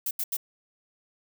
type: noise bursts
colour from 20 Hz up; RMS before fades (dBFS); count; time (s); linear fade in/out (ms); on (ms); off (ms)
violet; -29; 3; 0.06-0.369; 5; 49; 81
effects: none